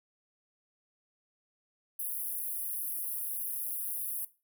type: high-pass noise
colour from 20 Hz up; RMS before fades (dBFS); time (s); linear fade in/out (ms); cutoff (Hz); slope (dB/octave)
pink; -36; 1.99-4.25; 5; 10000; 96
effects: noise-tail reverb RT60 0.3 s tail -17 dB re dry